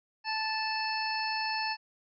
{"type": "harmonic tone", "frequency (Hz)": 877, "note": "A5", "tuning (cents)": -6, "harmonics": [1, 2, 3, 5, 6], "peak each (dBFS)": [-33, -37, -37, -37, -39], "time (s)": [0.24, 1.77], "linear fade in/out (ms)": 50, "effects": []}